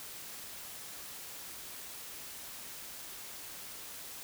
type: silence
effects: white hiss -46 dBFS RMS until 4.23 s